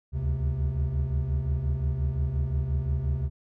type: tone cluster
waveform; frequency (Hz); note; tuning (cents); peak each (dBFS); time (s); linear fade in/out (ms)
triangle; 70.3 / 76 / 131.8; C#2 / D#2 / C3; +25 / -40 / +13; -27; 0.12-3.3; 50
effects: none